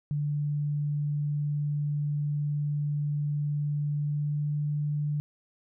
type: tone with pitch glide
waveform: sine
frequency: 146.83 to 147.85 Hz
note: D3 to D3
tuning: 0 to +12 cents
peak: -26 dBFS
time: 0.11-5.2 s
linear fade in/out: 0 ms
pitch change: +12 cents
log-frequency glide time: 3.95-4.53 s
effects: none